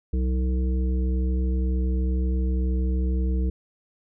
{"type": "harmonic tone with a mistuned harmonic", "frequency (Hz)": 64.2, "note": "C2", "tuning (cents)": -32, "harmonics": [1, 3, 5, 7], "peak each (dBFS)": [-21, -31, -35, -38], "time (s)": [0.13, 3.5], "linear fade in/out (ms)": 5, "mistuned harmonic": 3, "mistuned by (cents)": -58, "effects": []}